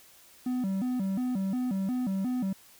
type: tone with vibrato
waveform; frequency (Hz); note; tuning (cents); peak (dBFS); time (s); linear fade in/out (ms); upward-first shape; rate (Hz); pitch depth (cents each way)
triangle; 220; A3; 0; -25; 0.46-2.53; 5; square; 2.8; 230
effects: white hiss -56 dBFS RMS until 2.79 s